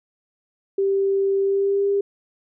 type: tone with pitch glide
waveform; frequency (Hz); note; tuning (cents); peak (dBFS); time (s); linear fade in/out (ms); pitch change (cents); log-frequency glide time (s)
sine; 392 to 400; G4 to G4; 0 to +35; -17; 0.78-2.01; 5; +35; 1.41-1.89
effects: none